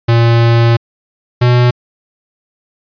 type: tone pair in turn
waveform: square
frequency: 116.7 / 122.67 Hz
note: A#2 / B2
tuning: +2 / -11 cents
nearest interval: minor second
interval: 87 cents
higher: second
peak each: -7 dBFS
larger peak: neither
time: 0.08-0.77 / 1.41-1.71 s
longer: first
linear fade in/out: 10 ms
effects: resampled to 11025 Hz